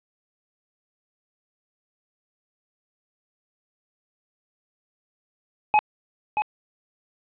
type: tone with echo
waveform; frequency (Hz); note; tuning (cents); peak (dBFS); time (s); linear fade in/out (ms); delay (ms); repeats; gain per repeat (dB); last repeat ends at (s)
square; 847; G#5; +34; -15; 5.74-5.79; 0; 630; 1; -6; 6.42
effects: resampled to 8000 Hz + 9-bit